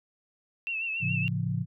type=tone with vibrato; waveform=sine; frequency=2669 Hz; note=E7; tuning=21 cents sharp; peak=-29 dBFS; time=0.67-1.28 s; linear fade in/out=0 ms; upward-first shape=triangle; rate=7.1 Hz; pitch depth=69 cents each way
type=chord; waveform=sine; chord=A augmented; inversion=none; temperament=just; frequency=110 / 137.5 / 171.88 Hz; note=A2 / C#3 / E#3; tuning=0 / -14 / -27 cents; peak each=-31 dBFS; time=1-1.66 s; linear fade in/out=50 ms
effects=none